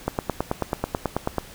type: click train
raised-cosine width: 1 ms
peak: -8 dBFS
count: 13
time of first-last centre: 0.08-1.383 s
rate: 9.21 Hz
effects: pink hiss -44 dBFS RMS until 1.54 s